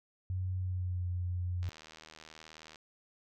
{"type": "tone with pitch glide", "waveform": "sine", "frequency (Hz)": [92.5, 89.4], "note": ["F#2", "F2"], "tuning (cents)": [0, 41], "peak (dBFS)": -32, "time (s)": [0.3, 1.69], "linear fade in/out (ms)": 0, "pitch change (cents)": -59, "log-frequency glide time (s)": [0.59, 1.04]}
{"type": "click train", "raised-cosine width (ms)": 0.2, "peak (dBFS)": -33, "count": 90, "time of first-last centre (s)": [1.63, 2.758], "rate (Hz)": 78.9}
{"effects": []}